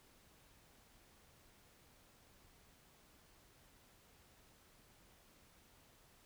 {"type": "silence", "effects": ["pink hiss -67 dBFS RMS until 6.25 s"]}